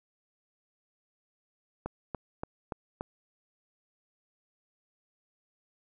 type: click train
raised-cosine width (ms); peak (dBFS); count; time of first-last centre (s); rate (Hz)
1; -20; 5; 1.86-3.009; 3.48
effects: none